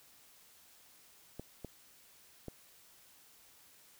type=clicks; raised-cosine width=2 ms; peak=-29 dBFS; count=3; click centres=1.396 / 1.647 / 2.483 s; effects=white hiss -62 dBFS RMS until 3.99 s